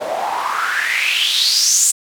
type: noise with band-pass filter sweep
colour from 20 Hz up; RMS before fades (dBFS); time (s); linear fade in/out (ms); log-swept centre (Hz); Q
white; -17; 0-1.92; 20; 560 to 8000; 6.2
effects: none